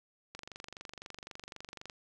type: click train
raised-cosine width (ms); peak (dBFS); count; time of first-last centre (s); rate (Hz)
0.2; -27; 38; 0.35-1.898; 23.9
effects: none